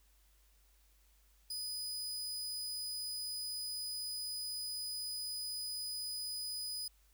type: tone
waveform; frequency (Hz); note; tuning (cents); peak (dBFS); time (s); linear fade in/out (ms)
sawtooth; 4978; D#8; 0; -36; 1.5-6.88; 5
effects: added 50 Hz sine -66 dBFS peak until 7.13 s + white hiss -72 dBFS RMS until 7.13 s